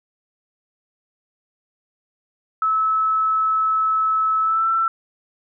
sine tone with pitch glide, 1300 to 1337.3 Hz, E6 to E6, -24 to +24 cents, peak -16 dBFS, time 2.62-4.88 s, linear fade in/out 2 ms, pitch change +48 cents, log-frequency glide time 4.41-4.69 s, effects none

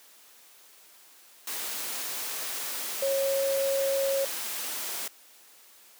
sine tone in noise, 547 Hz, C#5, 23 cents flat, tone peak -24 dBFS, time 3.02-4.25 s, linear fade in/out 5 ms, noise white, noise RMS -34 dBFS, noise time 1.47-5.08 s, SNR +7 dB, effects white hiss -55 dBFS RMS until 5.99 s + high-pass 300 Hz 12 dB/octave

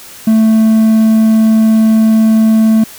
triangle tone, 220.6 Hz, A3, 5 cents sharp, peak -3 dBFS, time 0.27-2.84 s, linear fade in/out 5 ms, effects white hiss -33 dBFS RMS until 2.98 s

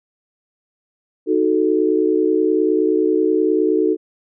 sine chord, D# diminished, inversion none, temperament equal, 311.1 / 370 / 440 Hz, D#4 / F#4 / A4, 0 / 0 / 0 cents, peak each -18 dBFS, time 1.26-3.97 s, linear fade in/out 50 ms, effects none

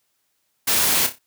white noise with echo, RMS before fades -19 dBFS, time 0.67-1.07 s, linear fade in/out 10 ms, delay 30 ms, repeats 4, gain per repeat -9 dB, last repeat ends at 1.19 s, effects white hiss -70 dBFS RMS until 1.26 s + high-pass 60 Hz 12 dB/octave

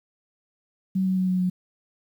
sine tone with pitch steps, 189.1 / 187.36 / 185.64 / 183.93 / 182.24 Hz, F#3 / F#3 / F#3 / F#3 / F#3, +38 / +22 / +6 / -10 / -26 cents, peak -20 dBFS, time 0.95-1.5 s, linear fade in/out 10 ms, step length 110 ms, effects 9-bit

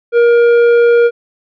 sine tone with tanh clipping, 472.5 Hz, A#4, 23 cents sharp, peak -7 dBFS, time 0.12-1.11 s, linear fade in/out 50 ms, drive 9 dB, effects none

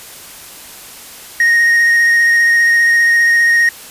triangle tone with vibrato, 1864.7 Hz, A#6, in tune, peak -6 dBFS, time 1.4-3.69 s, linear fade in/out 2 ms, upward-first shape square, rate 15 Hz, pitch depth 9 cents each way, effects white hiss -34 dBFS RMS until 3.9 s + resampled to 32000 Hz

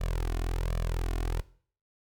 sawtooth tone with flanger, 41.92 Hz, E1, 30 cents sharp, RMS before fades -30 dBFS, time 0-1.42 s, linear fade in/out 20 ms, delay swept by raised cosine 1.7 to 2.8 ms, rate 1.3 Hz, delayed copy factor +1, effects noise-tail reverb RT60 0.5 s tail -19 dB re dry

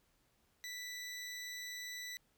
20% pulse tone, 1975.5 Hz, B6, in tune, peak -38 dBFS, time 0.64-2.17 s, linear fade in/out 0 ms, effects pink hiss -75 dBFS RMS until 2.37 s

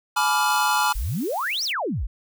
square chord, G# diminished seventh, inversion none, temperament equal with one note detuned, 848.6 / 987.8 / 1174.7 / 1396.9 Hz, G#5 / B5 / D6 / F6, +37 / 0 / 0 / 0 cents, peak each -24 / -25 / -27 / -25 dBFS, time 0.16-0.93 s, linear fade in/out 10 ms
blue noise, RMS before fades -40 dBFS, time 0.49-1.73 s, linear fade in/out 20 ms
sine exponential two-way sweep, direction up then down, 36.88 to 6010 to 36.88 Hz, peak -23 dBFS, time 0.95-2.07 s, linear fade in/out 10 ms, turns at 1.64 s
effects none

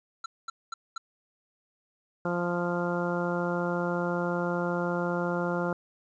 square tone bursts, 1347 Hz, E6, 37 cents sharp, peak -33 dBFS, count 4, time 0.24-0.98 s, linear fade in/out 5 ms, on 20 ms, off 220 ms
harmonic tone, 174.61 Hz, F3, in tune, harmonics 1 / 2 / 3 / 4 / 5 / 6 / 7 / 8, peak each -31 / -33 / -32 / -38 / -38 / -40 / -41 / -36 dBFS, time 2.25-5.73 s, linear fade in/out 2 ms
effects resampled to 16000 Hz + 10-bit

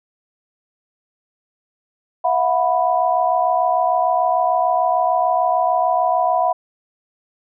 sine chord, E suspended second, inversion none, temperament equal with one note detuned, 659.3 / 726 / 987.8 Hz, E5 / F#5 / B5, 0 / -33 / 0 cents, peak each -20 / -17 / -20 dBFS, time 2.24-6.53 s, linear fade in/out 10 ms, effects none

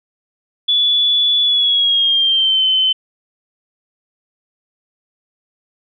sine tone with pitch glide, 3437 to 3062 Hz, A7 to G7, -41 to -41 cents, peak -11 dBFS, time 0.68-2.93 s, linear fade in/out 10 ms, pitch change -200 cents, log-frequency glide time 1.43-2.65 s, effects none

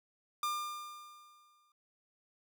45% pulse tone with exponential decay, 1200 Hz, D6, 37 cents sharp, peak -31 dBFS, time 0.43-1.72 s, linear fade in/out 2 ms, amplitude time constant 280 ms, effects none

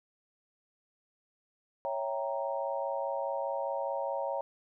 sine chord, C# diminished seventh, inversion none, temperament equal, 554.4 / 659.3 / 784 / 932.3 Hz, C#5 / E5 / G5 / Bb5, 0 / 0 / 0 / 0 cents, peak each -34 / -38 / -39 / -37 dBFS, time 1.85-4.41 s, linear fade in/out 0 ms, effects none

